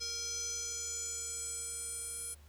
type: tone with band-pass filter sweep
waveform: square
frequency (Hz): 466.2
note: A#4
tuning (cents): 0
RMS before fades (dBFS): -40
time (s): 0-2.35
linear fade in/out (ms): 20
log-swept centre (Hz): 5400 to 9900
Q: 6.8
effects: added 74 Hz sine -55 dBFS peak until 2.48 s + pink hiss -65 dBFS RMS until 2.48 s